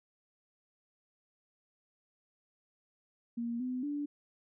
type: tone with pitch steps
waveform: sine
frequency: 234.9 / 252.8 / 290.5 Hz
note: A#3 / B3 / D4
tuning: +13 / +41 / -19 cents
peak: -33 dBFS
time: 3.37-4.06 s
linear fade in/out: 10 ms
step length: 230 ms
effects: none